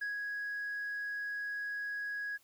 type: tone with ADSR envelope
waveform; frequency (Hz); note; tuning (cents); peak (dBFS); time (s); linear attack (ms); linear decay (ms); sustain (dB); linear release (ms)
sine; 1661.2; G#6; 0; -31; 0.01-2.38; 10; 140; -3; 27
effects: tanh soft clip ceiling -33 dBFS + white hiss -68 dBFS RMS until 2.43 s